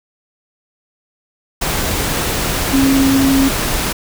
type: tone in noise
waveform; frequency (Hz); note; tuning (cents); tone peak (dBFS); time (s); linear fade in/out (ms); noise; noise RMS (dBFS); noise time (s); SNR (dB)
sine; 270.7; C#4; -41; -10; 2.73-3.49; 10; pink; -18; 1.61-3.93; +5
effects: none